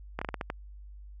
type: slowing click train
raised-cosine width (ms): 0.5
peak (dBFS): -17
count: 7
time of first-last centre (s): 0.19-0.501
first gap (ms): 25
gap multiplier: 1.29
effects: added 50 Hz sine -44 dBFS peak until 1.2 s